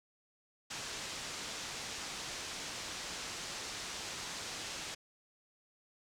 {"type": "low-pass noise", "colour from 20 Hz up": "white", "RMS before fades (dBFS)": -43, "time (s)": [0.7, 4.95], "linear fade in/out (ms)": 10, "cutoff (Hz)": 7000, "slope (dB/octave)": 24, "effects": []}